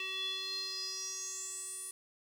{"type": "tone with band-pass filter sweep", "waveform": "square", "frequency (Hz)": 379.9, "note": "F#4", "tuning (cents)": 46, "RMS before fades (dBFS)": -40, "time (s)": [0, 1.91], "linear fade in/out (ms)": 2, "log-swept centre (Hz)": [2900, 9900], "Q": 7.7, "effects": ["10-bit"]}